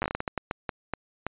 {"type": "slowing click train", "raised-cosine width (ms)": 0.5, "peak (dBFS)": -13, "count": 14, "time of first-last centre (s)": [0.02, 1.266], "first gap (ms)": 9, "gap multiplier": 1.35, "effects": ["resampled to 8000 Hz"]}